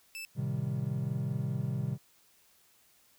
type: tone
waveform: sawtooth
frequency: 2637 Hz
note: E7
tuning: in tune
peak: -36 dBFS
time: 0.15-0.25 s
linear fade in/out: 0 ms
type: chord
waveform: triangle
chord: A half-diminished seventh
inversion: none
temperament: equal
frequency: 110 / 130.81 / 155.56 / 196 Hz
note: A2 / C3 / Eb3 / G3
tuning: 0 / 0 / 0 / 0 cents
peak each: -37 / -31 / -35 / -37 dBFS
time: 0.35-1.98 s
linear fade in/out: 50 ms
effects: white hiss -65 dBFS RMS until 3.18 s